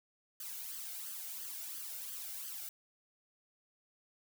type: noise with flanger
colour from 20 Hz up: blue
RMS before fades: -44 dBFS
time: 0.4-2.69 s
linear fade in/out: 2 ms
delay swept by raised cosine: 0.63 to 1.41 ms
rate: 2.9 Hz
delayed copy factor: +0.65
effects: none